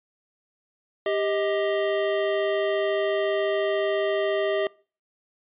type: tone pair together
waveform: square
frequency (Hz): 396.3 / 629.1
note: G4 / D#5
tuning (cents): +19 / +19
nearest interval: minor sixth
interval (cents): 800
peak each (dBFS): -26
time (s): 1.06-4.67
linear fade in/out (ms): 2
effects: noise-tail reverb RT60 0.4 s tail -24 dB re dry + resampled to 8000 Hz